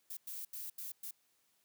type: noise bursts at uneven times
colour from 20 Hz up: violet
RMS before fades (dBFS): -44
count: 5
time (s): 0.1-0.17 / 0.27-0.45 / 0.53-0.7 / 0.78-0.92 / 1.03-1.11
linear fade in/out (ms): 5
effects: white hiss -75 dBFS RMS until 1.64 s + high-pass 80 Hz 12 dB/octave